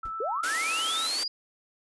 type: tone with vibrato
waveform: sine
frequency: 1318.5 Hz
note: E6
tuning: in tune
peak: -32 dBFS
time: 0.03-1.07 s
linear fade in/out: 5 ms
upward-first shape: sine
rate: 9.3 Hz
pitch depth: 9 cents each way
type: noise with exponential decay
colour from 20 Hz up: brown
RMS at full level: -38 dBFS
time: 0.05-0.17 s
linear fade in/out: 5 ms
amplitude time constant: 26 ms
type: linear sweep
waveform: sine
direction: up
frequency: 392 to 4924 Hz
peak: -28 dBFS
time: 0.2-1.28 s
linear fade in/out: 5 ms
type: high-pass noise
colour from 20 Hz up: white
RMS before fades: -32 dBFS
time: 0.43-1.24 s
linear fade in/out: 10 ms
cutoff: 240 Hz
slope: 96 dB/octave
effects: resampled to 24000 Hz